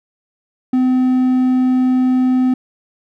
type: tone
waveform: triangle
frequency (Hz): 255.4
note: C4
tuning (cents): -42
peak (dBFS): -9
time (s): 0.73-2.54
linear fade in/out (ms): 5
effects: none